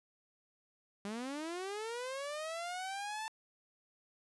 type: linear sweep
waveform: sawtooth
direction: up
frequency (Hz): 196.3 to 890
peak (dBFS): -35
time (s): 1.05-3.28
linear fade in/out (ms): 0
effects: resampled to 24000 Hz